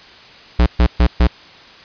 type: tone bursts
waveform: square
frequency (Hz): 60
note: B1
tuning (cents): -49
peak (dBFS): -9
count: 4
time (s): 0.59-1.272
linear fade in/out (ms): 5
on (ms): 73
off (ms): 130
effects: white hiss -41 dBFS RMS until 1.84 s + resampled to 11025 Hz